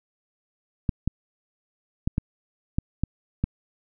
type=clicks; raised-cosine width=5 ms; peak=-10 dBFS; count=7; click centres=0.892 / 1.076 / 2.075 / 2.181 / 2.785 / 3.036 / 3.44 s; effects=none